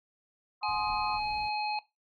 sine chord, C diminished, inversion second, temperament equal, 740 / 1046.5 / 1244.5 Hz, Gb5 / C6 / Eb6, 0 / 0 / 0 cents, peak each -40 / -35 / -38 dBFS, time 0.61-1.2 s, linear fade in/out 50 ms
harmonic tone, 843 Hz, G#5, 26 cents sharp, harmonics 1 / 3 / 5, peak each -31 / -36 / -38 dBFS, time 0.63-1.79 s, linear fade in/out 2 ms
brown noise, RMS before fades -49 dBFS, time 0.68-1.49 s, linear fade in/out 2 ms
effects noise-tail reverb RT60 0.2 s tail -18 dB re dry

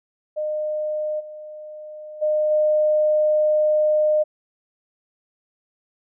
sine tone with level steps, 610 Hz, D#5, 34 cents flat, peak -22 / -34 / -17 / -15 dBFS, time 0.36-4.24 s, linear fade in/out 20 ms, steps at 1.19 / 2.21 / 2.5 s, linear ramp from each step 20 ms, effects none

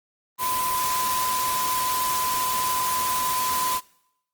sine tone in noise, 1013 Hz, B5, 44 cents sharp, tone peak -24 dBFS, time 0.38-3.81 s, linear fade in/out 50 ms, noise white, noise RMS -28 dBFS, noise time 0.38-3.81 s, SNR +1 dB, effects noise-tail reverb RT60 0.8 s tail -23 dB re dry + Opus 24 kbps

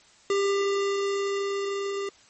square tone with level ramp, 397.8 Hz, G4, 25 cents sharp, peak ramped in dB -22 to -29 dBFS, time 0.3-2.09 s, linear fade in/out 2 ms, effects white hiss -56 dBFS RMS until 2.29 s + MP3 32 kbps

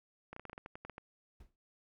clicks, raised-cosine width 0.5 ms, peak -31 dBFS, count 12, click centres 0.33 / 0.364 / 0.396 / 0.453 / 0.497 / 0.531 / 0.579 / 0.661 / 0.755 / 0.85 / 0.897 / 0.981 s
brown noise with exponential decay, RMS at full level -49 dBFS, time 1.4-1.56 s, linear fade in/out 5 ms, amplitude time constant 34 ms
effects none

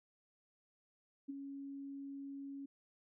sine tone with ADSR envelope, 277.2 Hz, C#4, in tune, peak -38 dBFS, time 1.28-2.66 s, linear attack 18 ms, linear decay 16 ms, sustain -6 dB, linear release 8 ms, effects none

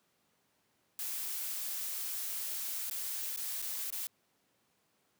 blue noise with dropouts, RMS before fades -38 dBFS, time 0.99-4.07 s, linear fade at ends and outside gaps 2 ms, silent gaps 2.899-2.91 / 3.363-3.373 / 3.619-3.623 / 3.904-3.925 s, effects pink hiss -74 dBFS RMS until 5.19 s + high-pass 150 Hz 12 dB/octave

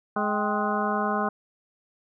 harmonic tone with a mistuned harmonic, 210 Hz, G#3, 19 cents sharp, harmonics 1 / 2 / 3 / 4 / 5 / 6 / 7, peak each -29 / -32 / -32 / -30 / -30 / -31 / -34 dBFS, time 0.16-1.29 s, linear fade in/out 5 ms, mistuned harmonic 4, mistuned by -110 cents, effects none

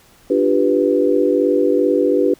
sine chord, G dominant seventh, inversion second, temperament equal, 293.7 / 349.2 / 392 / 493.9 Hz, D4 / F4 / G4 / B4, 0 / 0 / 0 / 0 cents, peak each -18 / -20 / -17 / -17 dBFS, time 0.3-2.34 s, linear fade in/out 5 ms, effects pink hiss -50 dBFS RMS until 2.39 s

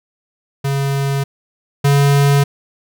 square tone pair in turn, 138.59 / 141.18 Hz, C#3 / C#3, 0 / +32 cents, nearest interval unison, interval 32 cents, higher second, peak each -16 / -10 dBFS, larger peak second, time 0.64-1.24 / 1.84-2.44 s, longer neither, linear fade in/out 10 ms, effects none

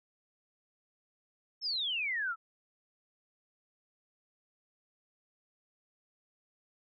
sine exponential sweep, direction down, 5450 to 1281 Hz, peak -31 dBFS, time 1.61-2.36 s, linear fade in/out 50 ms, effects none

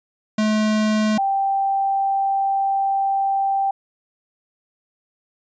square / sine tone pair in turn, 214.9 / 784.2 Hz, A3 / G5, -41 / 0 cents, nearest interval octave + minor seventh, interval 2241 cents, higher second, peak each -17 dBFS, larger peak neither, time 0.38-1.18 / 1.18-3.71 s, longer second, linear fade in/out 5 ms, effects resampled to 16000 Hz

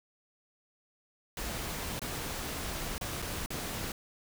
pink noise with dropouts, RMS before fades -37 dBFS, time 1.37-3.92 s, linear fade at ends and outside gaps 2 ms, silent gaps 1.994-2.017 / 2.981-3.011 / 3.22-3.223 / 3.461-3.504 s, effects none

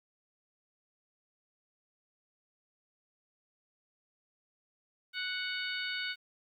harmonic tone, 740 Hz, F#5, in tune, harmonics 2 / 3 / 4 / 5 / 6, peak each -38 / -40 / -41 / -42 / -43 dBFS, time 5.13-6.16 s, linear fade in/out 50 ms, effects 11-bit

